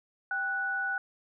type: tone pair together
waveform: sine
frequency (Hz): 785.7 / 1478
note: G5 / F#6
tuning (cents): +4 / -2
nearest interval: major seventh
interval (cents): 1094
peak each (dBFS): -37 / -29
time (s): 0.31-0.98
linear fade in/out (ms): 2
effects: none